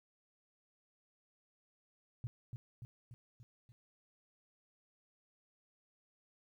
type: tone with echo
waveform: sine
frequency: 120 Hz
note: B2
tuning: 49 cents flat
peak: -37 dBFS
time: 2.24-2.27 s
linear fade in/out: 0 ms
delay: 290 ms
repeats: 5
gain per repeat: -4 dB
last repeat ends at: 3.72 s
effects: 13-bit